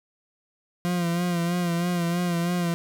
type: tone with vibrato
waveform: 40% pulse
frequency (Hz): 173.6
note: F3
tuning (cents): -10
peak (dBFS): -22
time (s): 0.85-2.74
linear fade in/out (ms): 0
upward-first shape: sine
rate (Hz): 3.1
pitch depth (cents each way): 44
effects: none